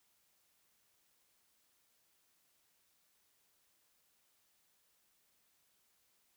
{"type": "silence", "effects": ["white hiss -75 dBFS RMS until 6.36 s"]}